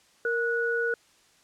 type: tone pair together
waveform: sine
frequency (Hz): 466.2 / 1467.3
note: A#4 / F#6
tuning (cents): 0 / -15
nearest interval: octave + minor sixth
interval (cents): 1985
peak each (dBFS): -27 / -27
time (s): 0.25-0.94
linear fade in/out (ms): 2
effects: white hiss -61 dBFS RMS until 1.43 s + low-pass 8000 Hz 12 dB/octave